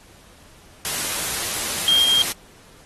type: tone in noise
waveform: sine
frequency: 3214 Hz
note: G7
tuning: 43 cents sharp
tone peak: -14 dBFS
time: 1.88-2.22 s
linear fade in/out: 0 ms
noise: white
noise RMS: -25 dBFS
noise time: 0.85-2.32 s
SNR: +8 dB
effects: pink hiss -50 dBFS RMS until 2.85 s + AAC 32 kbps